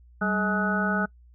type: harmonic tone with a mistuned harmonic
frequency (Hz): 211.4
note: G#3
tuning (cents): +31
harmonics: 1 / 2 / 3 / 4 / 6 / 7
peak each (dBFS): -26 / -35 / -33 / -34 / -31 / -27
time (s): 0.21-1.06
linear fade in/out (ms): 10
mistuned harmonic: 1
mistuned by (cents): -140
effects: noise-tail reverb RT60 0.1 s tail -24 dB re dry + added 60 Hz sine -50 dBFS peak until 1.34 s